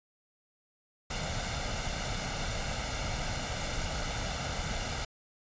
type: noise with comb filter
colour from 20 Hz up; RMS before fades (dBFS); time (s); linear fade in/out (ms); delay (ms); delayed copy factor
pink; -34; 1.1-5.05; 5; 1.4; +0.6
effects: resampled to 16000 Hz